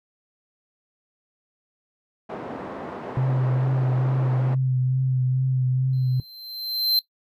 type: band-pass noise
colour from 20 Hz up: pink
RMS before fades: -34 dBFS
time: 2.29-4.55 s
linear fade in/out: 10 ms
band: 260 to 910 Hz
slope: 12 dB/octave
type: tone with vibrato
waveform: sine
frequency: 129.4 Hz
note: C3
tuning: 19 cents flat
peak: -19 dBFS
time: 3.17-6.2 s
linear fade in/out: 2 ms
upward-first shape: triangle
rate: 2.3 Hz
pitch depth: 30 cents each way
type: tone with exponential growth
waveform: square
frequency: 4108 Hz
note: C8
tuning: 33 cents flat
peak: -17 dBFS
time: 5.93-6.99 s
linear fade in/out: 1 ms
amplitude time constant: 230 ms
effects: noise-tail reverb RT60 0.1 s tail -18 dB re dry